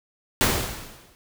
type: noise with exponential decay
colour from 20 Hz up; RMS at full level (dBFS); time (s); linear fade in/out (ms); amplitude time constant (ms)
pink; -17; 0.41-1.15; 0; 160
effects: none